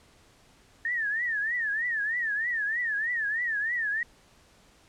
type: tone with vibrato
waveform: sine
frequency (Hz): 1798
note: A6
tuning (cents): +37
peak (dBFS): -26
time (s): 0.85-4.03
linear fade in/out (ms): 2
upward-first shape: triangle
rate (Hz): 3.2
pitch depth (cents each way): 180
effects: pink hiss -59 dBFS RMS until 4.88 s + low-pass 9000 Hz 12 dB/octave